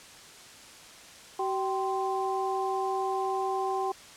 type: tone cluster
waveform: sine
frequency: 380.3 / 775 / 1043 Hz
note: F#4 / G5 / C6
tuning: +48 / -20 / -6 cents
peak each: -31 / -30 / -34 dBFS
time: 1.39-3.92 s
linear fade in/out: 5 ms
effects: white hiss -49 dBFS RMS until 4.16 s + low-pass 8000 Hz 12 dB/octave